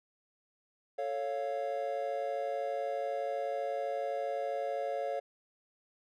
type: chord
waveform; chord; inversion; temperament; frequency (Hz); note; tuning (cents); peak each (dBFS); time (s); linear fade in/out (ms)
triangle; A augmented; none; equal with one note detuned; 442.3 / 554.4 / 698.5; A4 / C#5 / E#5; +9 / 0 / 0; -38 / -33 / -35; 0.98-5.2; 10
effects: none